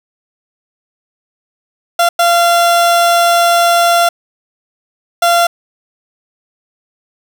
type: tone bursts at uneven times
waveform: 30% pulse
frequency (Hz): 688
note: F5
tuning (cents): -26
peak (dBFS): -5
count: 3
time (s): 1.99-2.09 / 2.19-4.09 / 5.22-5.47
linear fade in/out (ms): 5
effects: none